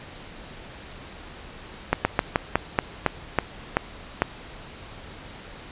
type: slowing click train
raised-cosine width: 0.5 ms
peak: -3 dBFS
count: 10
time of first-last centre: 1.93-4.22 s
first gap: 120 ms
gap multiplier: 1.18
effects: pink hiss -42 dBFS RMS until 5.71 s + resampled to 8000 Hz